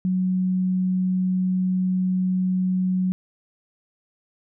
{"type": "tone", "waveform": "sine", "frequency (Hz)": 184.8, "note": "F#3", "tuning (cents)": -2, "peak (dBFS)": -19, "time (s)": [0.05, 3.12], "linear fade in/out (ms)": 0, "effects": []}